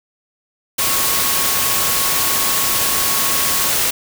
sine tone in noise, 1100 Hz, C#6, 14 cents flat, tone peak -27 dBFS, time 0.8-3.7 s, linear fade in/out 10 ms, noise white, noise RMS -17 dBFS, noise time 0.78-3.91 s, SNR -13 dB, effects none

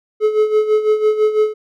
triangle tone with tremolo, 428.8 Hz, A4, 45 cents flat, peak -7 dBFS, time 0.2-1.54 s, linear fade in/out 50 ms, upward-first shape sine, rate 6 Hz, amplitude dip 70%, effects none

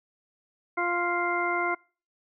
harmonic tone, 349.2 Hz, F4, in tune, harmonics 1 / 2 / 3 / 4 / 6, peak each -31 / -31 / -31 / -31 / -31 dBFS, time 0.77-1.75 s, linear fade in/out 10 ms, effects noise-tail reverb RT60 0.4 s tail -26 dB re dry

